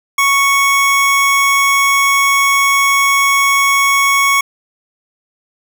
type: tone pair together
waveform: square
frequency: 1108.5 / 2217 Hz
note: C#6 / C#7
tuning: 0 / 0 cents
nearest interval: octave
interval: 1200 cents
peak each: -13 dBFS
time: 0.18-4.41 s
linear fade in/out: 5 ms
effects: none